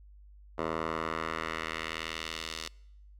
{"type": "tone with band-pass filter sweep", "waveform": "10% pulse", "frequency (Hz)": 80.7, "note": "E2", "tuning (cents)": -36, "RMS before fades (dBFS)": -36, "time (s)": [0.58, 2.68], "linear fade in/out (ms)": 5, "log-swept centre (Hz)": [810, 4500], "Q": 1.2, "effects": ["noise-tail reverb RT60 0.8 s tail -25 dB re dry", "added 50 Hz sine -51 dBFS peak until 3.19 s"]}